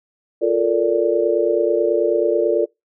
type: chord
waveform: sine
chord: Bb major seventh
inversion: second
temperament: just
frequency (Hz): 349.6 / 437 / 466.2 / 582.7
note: F4 / A4 / Bb4 / D5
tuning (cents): +2 / -12 / 0 / -14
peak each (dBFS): -20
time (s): 0.41-2.66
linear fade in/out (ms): 20
effects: noise-tail reverb RT60 0.2 s tail -26 dB re dry